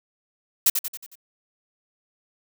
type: noise with echo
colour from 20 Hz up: blue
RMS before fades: -17 dBFS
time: 0.66-0.7 s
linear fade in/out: 5 ms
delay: 91 ms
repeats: 5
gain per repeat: -6 dB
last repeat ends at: 1.155 s
effects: none